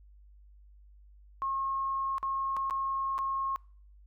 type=tone with dropouts; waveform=sine; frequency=1081 Hz; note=C#6; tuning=44 cents flat; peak=-29 dBFS; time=1.42-3.56 s; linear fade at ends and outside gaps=0 ms; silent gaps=2.182-2.229 / 2.566-2.569 / 2.699-2.708 / 3.181-3.188 s; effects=noise-tail reverb RT60 0.5 s tail -25 dB re dry + added 50 Hz sine -53 dBFS peak until 4.06 s